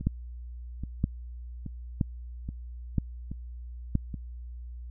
two click trains, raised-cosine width 5 ms, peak -12 / -23 dBFS, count 5 / 6, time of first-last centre 0.07-3.953 / 0.01-4.142 s, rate 1.03 / 1.21 Hz, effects added 60 Hz sine -38 dBFS peak until 4.9 s

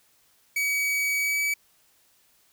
45% pulse tone with pitch glide, 2270 to 2288 Hz, C#7 to D7, +41 to -46 cents, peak -23 dBFS, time 0.56-1.54 s, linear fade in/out 5 ms, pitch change +13 cents, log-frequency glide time 1.2-1.39 s, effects white hiss -63 dBFS RMS until 2.52 s

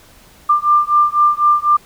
sine beating tone pair, 1189 / 1193 Hz, D6 / D6, +21 / +27 cents, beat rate 4 Hz, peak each -13 dBFS, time 0.49-1.77 s, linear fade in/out 10 ms, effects pink hiss -46 dBFS RMS until 1.85 s

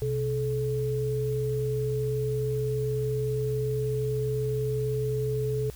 sine tone pair together, 128 / 431.3 Hz, C3 / A4, -38 / -35 cents, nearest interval octave + major sixth, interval 2103 cents, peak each -28 dBFS, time 0.02-5.7 s, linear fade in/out 0 ms, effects added 60 Hz sine -43 dBFS peak until 5.75 s + white hiss -51 dBFS RMS until 5.75 s

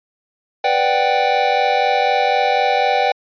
square chord, G major seventh, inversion first, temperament equal, 493.9 / 587.3 / 740 / 784 Hz, B4 / D5 / F#5 / G5, 0 / 0 / 0 / 0 cents, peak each -22 / -22 / -22 / -17 dBFS, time 0.64-3.12 s, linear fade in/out 5 ms, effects resampled to 11025 Hz

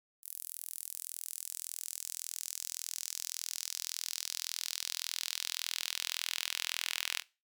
sawtooth tone with high-pass filter sweep, 41.78 Hz, E1, 24 cents sharp, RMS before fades -40 dBFS, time 0.22-7.23 s, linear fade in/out 50 ms, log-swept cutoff 11000 to 2700 Hz, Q 1.5, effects noise-tail reverb RT60 0.3 s tail -20 dB re dry

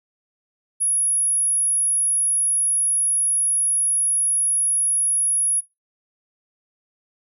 sine tone, 10470 Hz, E9, 13 cents flat, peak -17 dBFS, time 0.8-5.61 s, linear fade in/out 20 ms, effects noise-tail reverb RT60 0.2 s tail -19 dB re dry

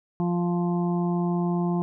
harmonic tone, 174.61 Hz, F3, in tune, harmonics 1 / 2 / 4 / 5 / 6, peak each -23 / -29 / -35 / -37 / -39 dBFS, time 0.2-1.82 s, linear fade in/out 0 ms, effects none

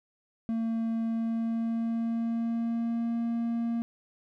triangle tone with pitch glide, 226.9 to 232.5 Hz, A#3 to A#3, -47 to -4 cents, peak -25 dBFS, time 0.49-3.82 s, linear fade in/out 0 ms, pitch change +43 cents, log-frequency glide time 1.03-3.18 s, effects none

